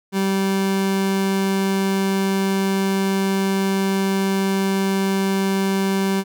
30% pulse tone, 193.9 Hz, G3, 19 cents flat, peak -15 dBFS, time 0.12-6.24 s, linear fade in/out 50 ms, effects none

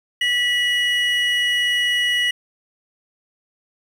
triangle tone pair together, 1950 / 2911 Hz, B6 / F#7, -23 / -29 cents, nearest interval perfect fifth, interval 694 cents, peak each -18 dBFS, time 0.21-2.31 s, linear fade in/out 5 ms, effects 8-bit

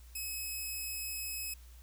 5% pulse tone, 2562 Hz, E7, 50 cents flat, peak -28 dBFS, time 0.15-1.54 s, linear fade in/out 5 ms, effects added 60 Hz sine -51 dBFS peak until 1.82 s + white hiss -63 dBFS RMS until 1.82 s

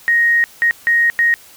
sine tone bursts at uneven times, 1872 Hz, A#6, 7 cents sharp, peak -10 dBFS, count 4, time 0.08-0.44 / 0.62-0.71 / 0.87-1.1 / 1.19-1.34 s, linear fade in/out 0 ms, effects white hiss -43 dBFS RMS until 1.56 s

